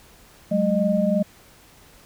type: tone cluster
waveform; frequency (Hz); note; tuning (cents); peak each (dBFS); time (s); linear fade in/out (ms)
sine; 188.7 / 211.4 / 613; F#3 / G#3 / D#5; +34 / +31 / -26; -22; 0.51-1.23; 10
effects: pink hiss -51 dBFS RMS until 2.05 s